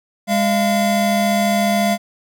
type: tone pair together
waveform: square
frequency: 203.9 / 686 Hz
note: G#3 / F5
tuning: -32 / -31 cents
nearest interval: octave + major sixth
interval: 2101 cents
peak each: -18 dBFS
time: 0.27-1.98 s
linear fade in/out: 50 ms
effects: none